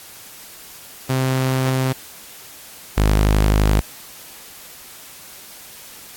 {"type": "tone pair in turn", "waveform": "sawtooth", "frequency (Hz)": [130.81, 51.75], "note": ["C3", "G#1"], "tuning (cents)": [0, -5], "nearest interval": "octave + major third", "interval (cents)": 1605, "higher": "first", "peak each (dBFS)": [-13, -9], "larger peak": "second", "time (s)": [[1.09, 1.93], [2.97, 3.81]], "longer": "neither", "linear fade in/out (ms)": 10, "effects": ["white hiss -40 dBFS RMS until 6.16 s", "AAC 64 kbps"]}